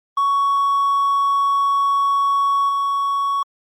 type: tone with level steps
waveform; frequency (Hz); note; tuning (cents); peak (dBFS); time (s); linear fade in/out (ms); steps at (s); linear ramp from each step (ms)
triangle; 1116; C#6; +11; -12 / -15; 0.17-3.43; 5; 2.69; 2
effects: tanh soft clip ceiling -9 dBFS + Opus 32 kbps